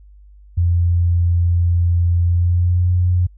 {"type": "tone with pitch glide", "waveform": "sine", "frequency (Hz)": [86.5, 89.45], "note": ["F2", "F2"], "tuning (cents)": [-16, 42], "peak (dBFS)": -12, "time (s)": [0.57, 3.27], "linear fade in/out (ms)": 10, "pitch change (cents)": 58, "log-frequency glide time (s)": [2.26, 2.9], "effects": ["added 50 Hz sine -41 dBFS peak until 3.37 s"]}